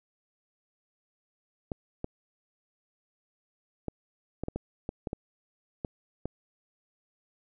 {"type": "clicks", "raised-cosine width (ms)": 2, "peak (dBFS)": -19, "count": 11, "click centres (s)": [1.718, 2.044, 3.883, 4.436, 4.484, 4.56, 4.891, 5.072, 5.131, 5.848, 6.256], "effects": []}